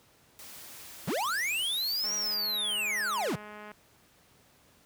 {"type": "noise", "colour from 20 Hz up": "white", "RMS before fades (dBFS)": -47, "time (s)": [0.39, 2.34], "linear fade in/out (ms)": 0}
{"type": "linear two-way sweep", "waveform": "square", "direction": "up then down", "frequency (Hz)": [97.5, 5800, 97.5], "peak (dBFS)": -29, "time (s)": [1.07, 3.36], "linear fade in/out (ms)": 10, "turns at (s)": 2.15}
{"type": "click train", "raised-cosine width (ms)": 0.5, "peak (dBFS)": -31, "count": 353, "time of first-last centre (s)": [2.04, 3.716], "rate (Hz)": 210}
{"effects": ["pink hiss -62 dBFS RMS until 4.85 s", "high-pass 60 Hz 12 dB/octave"]}